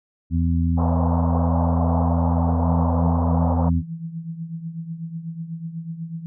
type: harmonic tone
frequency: 84 Hz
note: E2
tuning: 33 cents sharp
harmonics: 1 / 2 / 3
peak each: -19 / -23 / -24 dBFS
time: 0.3-3.83 s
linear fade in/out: 50 ms
type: band-pass noise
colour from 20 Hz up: white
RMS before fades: -28 dBFS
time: 0.77-3.7 s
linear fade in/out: 20 ms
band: 480 to 1000 Hz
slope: 48 dB/octave
type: tone with tremolo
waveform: sine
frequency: 164.81 Hz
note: E3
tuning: in tune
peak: -25 dBFS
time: 2.54-6.26 s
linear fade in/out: 0 ms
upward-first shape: triangle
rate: 8.1 Hz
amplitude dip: 75%
effects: none